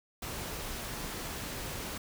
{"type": "noise", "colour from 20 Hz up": "pink", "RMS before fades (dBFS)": -39, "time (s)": [0.22, 1.98], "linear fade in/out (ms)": 5, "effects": []}